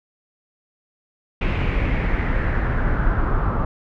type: noise with low-pass filter sweep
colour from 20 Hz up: brown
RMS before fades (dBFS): -20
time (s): 1.41-3.65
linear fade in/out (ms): 5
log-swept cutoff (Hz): 2600 to 1200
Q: 3.7
effects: none